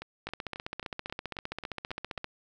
two click trains, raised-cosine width 0.3 ms, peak -23 / -19 dBFS, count 9 / 31, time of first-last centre 0.02-2.176 / 0.27-2.244 s, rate 3.71 / 15.2 Hz, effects none

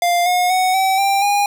square tone with pitch steps, 698.5 / 720.2 / 742.6 / 765.7 / 789.5 / 814 Hz, F5 / F#5 / F#5 / G5 / G5 / G#5, 0 / -47 / +6 / -41 / +12 / -35 cents, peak -14 dBFS, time 0.02-1.46 s, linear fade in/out 2 ms, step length 240 ms, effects none

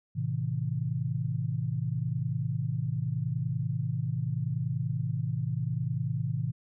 sine chord, A minor, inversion none, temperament equal with one note detuned, 110 / 130.81 / 160.68 Hz, A2 / C3 / E3, 0 / 0 / -44 cents, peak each -33 / -31 / -33 dBFS, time 0.15-6.52 s, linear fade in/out 20 ms, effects none

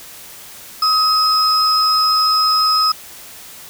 sine tone pair together, 1269 / 5102 Hz, D#6 / D#8, +34 / +43 cents, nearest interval 2 octaves, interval 2409 cents, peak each -13 / -13 dBFS, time 0.82-2.92 s, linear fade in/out 5 ms, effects tanh soft clip ceiling -7 dBFS + white hiss -37 dBFS RMS until 3.69 s

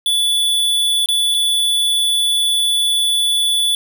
square tone with dropouts, 3453 Hz, A7, 33 cents flat, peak -14 dBFS, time 0.06-3.75 s, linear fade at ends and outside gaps 1 ms, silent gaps 1.06-1.087 / 1.343-1.346 s, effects none

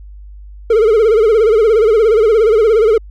triangle tone with vibrato, 439.8 Hz, A4, 1 cent flat, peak -5 dBFS, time 0.7-2.98 s, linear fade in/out 5 ms, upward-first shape sine, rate 17 Hz, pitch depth 110 cents each way, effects added 50 Hz sine -31 dBFS peak until 3.1 s

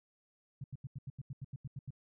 sine tone bursts, 133.9 Hz, C3, 40 cents sharp, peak -39 dBFS, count 12, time 0.61-1.906 s, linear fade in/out 5 ms, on 31 ms, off 84 ms, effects none

